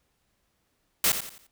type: noise with echo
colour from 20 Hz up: white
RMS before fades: -22 dBFS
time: 1.04-1.12 s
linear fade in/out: 2 ms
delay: 87 ms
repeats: 4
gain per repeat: -9 dB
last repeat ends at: 1.468 s
effects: pink hiss -73 dBFS RMS until 1.51 s